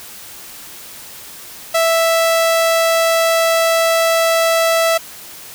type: tone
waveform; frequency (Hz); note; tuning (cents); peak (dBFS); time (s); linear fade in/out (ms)
sawtooth; 659.3; E5; 0; -8; 1.74-4.98; 10
effects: white hiss -35 dBFS RMS until 5.54 s